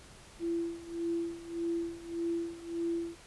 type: tone with tremolo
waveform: sine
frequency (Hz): 337.3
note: E4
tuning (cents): +40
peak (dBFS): -29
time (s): 0.39-3.17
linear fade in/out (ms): 50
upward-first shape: sine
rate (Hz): 1.7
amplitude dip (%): 85
effects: pink hiss -54 dBFS RMS until 3.26 s + resampled to 24000 Hz